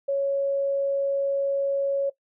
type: tone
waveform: sine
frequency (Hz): 554.4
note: C#5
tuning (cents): 0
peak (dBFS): -21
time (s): 0.08-2.1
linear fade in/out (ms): 10
effects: noise-tail reverb RT60 0.1 s tail -18 dB re dry